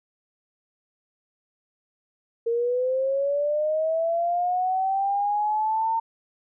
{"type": "linear sweep", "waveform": "sine", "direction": "up", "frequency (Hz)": [458.9, 912], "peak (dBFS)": -21, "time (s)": [2.46, 6], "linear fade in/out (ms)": 10, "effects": []}